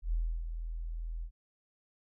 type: tone with ADSR envelope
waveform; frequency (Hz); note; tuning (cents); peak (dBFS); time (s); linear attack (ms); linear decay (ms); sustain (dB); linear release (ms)
sine; 41.2; E1; 0; -27; 0.02-1.31; 100; 310; -8; 77
effects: none